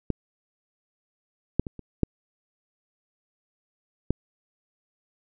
clicks, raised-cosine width 3 ms, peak -11 / -7 / -20 / -26 / -7 / -9 dBFS, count 6, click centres 0.103 / 1.596 / 1.668 / 1.793 / 2.033 / 4.106 s, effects none

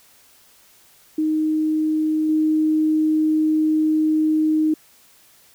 sine tone with level steps, 311.1 Hz, D#4, in tune, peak -17 / -15 dBFS, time 1.18-4.74 s, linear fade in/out 5 ms, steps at 2.29 s, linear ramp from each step 2 ms, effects white hiss -53 dBFS RMS until 5.54 s

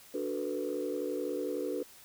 sine chord, B minor seventh, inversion first, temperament equal with one note detuned, 293.7 / 370 / 442.8 / 493.9 Hz, D4 / F#4 / A4 / B4, 0 / 0 / +11 / 0 cents, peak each -37 / -37 / -37 / -36 dBFS, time 0.14-1.83 s, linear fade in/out 5 ms, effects tanh soft clip ceiling -24 dBFS + white hiss -55 dBFS RMS until 2.04 s

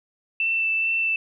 sine tone with vibrato, 2665 Hz, E7, 18 cents sharp, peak -20 dBFS, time 0.4-1.16 s, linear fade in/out 2 ms, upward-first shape sine, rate 2.3 Hz, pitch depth 11 cents each way, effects none

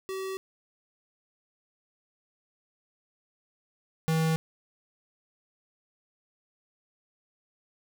square tone pair in turn, 382.1 / 160.65 Hz, G4 / E3, -44 / -44 cents, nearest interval octave + minor third, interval 1500 cents, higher first, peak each -33 / -24 dBFS, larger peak second, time 0.09-0.37 / 4.08-4.36 s, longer neither, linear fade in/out 0 ms, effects none

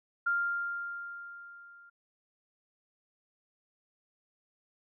sine tone with level ramp, 1396.9 Hz, F6, in tune, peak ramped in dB -25 to -53 dBFS, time 0.26-1.9 s, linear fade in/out 10 ms, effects none

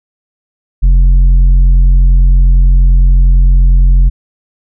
triangle tone with tanh clipping, 44.36 Hz, F1, 28 cents sharp, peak -4 dBFS, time 0.82-4.1 s, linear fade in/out 20 ms, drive 10 dB, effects none

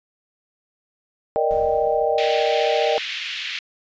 sine chord, Eb major seventh, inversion second, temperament equal, 466.2 / 587.3 / 622.3 / 784 Hz, Bb4 / D5 / Eb5 / G5, 0 / 0 / 0 / 0 cents, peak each -22 / -24 / -22 / -23 dBFS, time 1.36-2.98 s, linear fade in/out 0 ms
brown noise with exponential decay, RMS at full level -35 dBFS, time 1.51-3.12 s, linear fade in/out 0 ms, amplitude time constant 350 ms
white band-pass noise, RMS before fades -29 dBFS, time 2.18-3.59 s, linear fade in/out 2 ms, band 2000 to 3500 Hz, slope 24 dB/octave
effects resampled to 16000 Hz

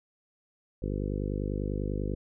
harmonic tone, 50.1 Hz, G1, 38 cents sharp, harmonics 1 / 2 / 3 / 4 / 5 / 6 / 7 / 8 / 9 / 10, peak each -33 / -36 / -38 / -39 / -40 / -41 / -41 / -42 / -43 / -43 dBFS, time 0.82-2.15 s, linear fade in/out 5 ms, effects none

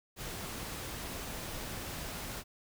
pink noise, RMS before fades -41 dBFS, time 0.16-2.44 s, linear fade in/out 50 ms, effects none

